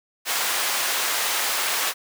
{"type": "high-pass noise", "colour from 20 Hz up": "pink", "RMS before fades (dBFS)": -24, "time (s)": [0.25, 1.94], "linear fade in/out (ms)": 50, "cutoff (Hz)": 920, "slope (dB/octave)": 12, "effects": []}